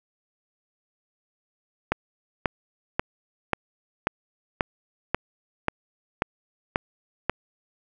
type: click train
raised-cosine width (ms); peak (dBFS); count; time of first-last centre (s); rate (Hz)
0.5; -6; 11; 1.92-7.296; 1.86
effects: none